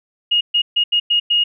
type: tone bursts at uneven times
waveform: sine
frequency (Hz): 2866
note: F7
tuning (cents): +44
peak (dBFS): -12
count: 6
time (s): 0.31-0.41 / 0.54-0.62 / 0.76-0.84 / 0.92-1 / 1.1-1.2 / 1.3-1.44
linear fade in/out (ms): 10
effects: none